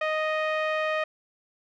sawtooth tone with low-pass filter, 622.3 Hz, D#5, in tune, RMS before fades -27 dBFS, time 0.01-1.04 s, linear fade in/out 5 ms, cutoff 2300 Hz, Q 1.9, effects none

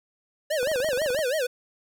square tone with vibrato, 558 Hz, C#5, 11 cents sharp, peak -24 dBFS, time 0.5-1.47 s, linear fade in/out 10 ms, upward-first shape sine, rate 6.1 Hz, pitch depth 240 cents each way
click train, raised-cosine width 1 ms, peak -23 dBFS, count 14, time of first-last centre 0.63-1.19 s, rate 23.2 Hz
effects none

